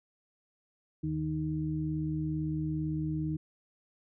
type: harmonic tone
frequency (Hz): 77.78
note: D#2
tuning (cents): 0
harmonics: 1 / 2 / 4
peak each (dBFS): -41 / -32 / -34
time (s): 1.03-3.37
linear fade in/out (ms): 10
effects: none